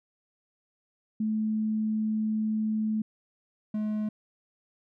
sine / triangle tone pair in turn, 216.8 / 213.3 Hz, A3 / G#3, -25 / +46 cents, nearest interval unison, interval 29 cents, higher first, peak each -25 dBFS, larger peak neither, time 1.2-3.02 / 3.74-4.09 s, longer first, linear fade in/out 5 ms, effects none

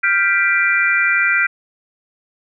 sine chord, G dominant seventh, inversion third, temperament equal with one note detuned, 1396.9 / 1568 / 1975.5 / 2370 Hz, F6 / G6 / B6 / D7, 0 / 0 / 0 / +15 cents, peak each -18 / -19 / -18 / -18 dBFS, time 0.03-1.47 s, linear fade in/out 10 ms, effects none

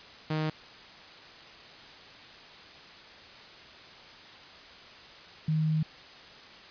sawtooth / sine tone pair in turn, 155.56 / 156.46 Hz, D#3 / D#3, 0 / +10 cents, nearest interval unison, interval 10 cents, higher second, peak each -24 dBFS, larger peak neither, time 0.3-0.5 / 5.48-5.83 s, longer second, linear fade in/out 5 ms, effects white hiss -49 dBFS RMS until 6.7 s + resampled to 11025 Hz

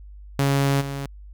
sawtooth tone with level steps, 138.9 Hz, C#3, 4 cents sharp, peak -14 / -24 dBFS, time 0.39-1.06 s, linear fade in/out 0 ms, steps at 0.8 s, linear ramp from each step 20 ms, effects added 50 Hz sine -39 dBFS peak until 1.33 s

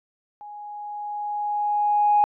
sine tone with level ramp, 830.6 Hz, G#5, in tune, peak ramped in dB -37 to -13 dBFS, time 0.41-2.24 s, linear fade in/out 0 ms, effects tanh soft clip ceiling -9 dBFS

